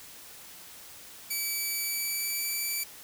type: tone with pitch glide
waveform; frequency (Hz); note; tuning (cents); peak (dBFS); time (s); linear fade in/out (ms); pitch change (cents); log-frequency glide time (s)
5% pulse; 2300 to 2319; D7 to D7; -37 to -22; -20; 1.3-2.84; 10; +15; 1.86-2.52
effects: white hiss -48 dBFS RMS until 3.03 s